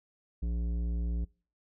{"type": "tone with tanh clipping", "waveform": "sine", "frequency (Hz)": 58.1, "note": "A#1", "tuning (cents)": -5, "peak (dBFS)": -31, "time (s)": [0.42, 1.25], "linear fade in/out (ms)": 10, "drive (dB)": 12, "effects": ["noise-tail reverb RT60 0.4 s tail -25 dB re dry"]}